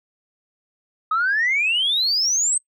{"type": "exponential sweep", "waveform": "sine", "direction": "up", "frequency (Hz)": [1245, 8372], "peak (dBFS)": -16, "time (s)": [1.11, 2.58], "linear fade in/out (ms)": 5, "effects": ["noise-tail reverb RT60 0.1 s tail -24 dB re dry", "tanh soft clip ceiling -13 dBFS"]}